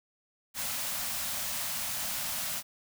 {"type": "band-stop noise", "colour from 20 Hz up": "white", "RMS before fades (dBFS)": -34, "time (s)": [0.54, 2.63], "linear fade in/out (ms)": 50, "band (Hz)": [280, 530], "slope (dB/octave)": 96, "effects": []}